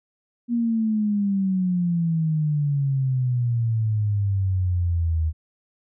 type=exponential sweep; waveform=sine; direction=down; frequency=240.1 to 78 Hz; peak=-19 dBFS; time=0.48-5.33 s; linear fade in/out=50 ms; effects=none